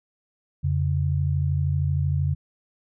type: tone pair together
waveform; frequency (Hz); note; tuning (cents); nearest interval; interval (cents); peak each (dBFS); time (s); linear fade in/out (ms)
sine; 87.31 / 140.21; F2 / C#3; 0 / +20; minor sixth; 820; -23; 0.63-2.35; 20
effects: none